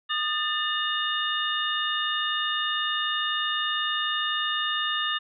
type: tone cluster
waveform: sine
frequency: 1228 / 1779 / 2874 / 3632 Hz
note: D#6 / A6 / F7 / A#7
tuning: -23 / +19 / +49 / -46 cents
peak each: -30 dBFS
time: 0.09-5.19 s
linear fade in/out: 20 ms
effects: none